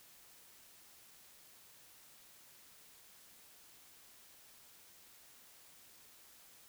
silence, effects white hiss -61 dBFS RMS until 6.68 s

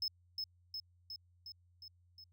triangle tone with echo, 5190 Hz, E8, 28 cents flat, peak -33 dBFS, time 0.02-0.08 s, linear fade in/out 2 ms, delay 360 ms, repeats 6, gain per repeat -3 dB, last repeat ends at 2.24 s, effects added 88 Hz sine -66 dBFS peak until 2.32 s

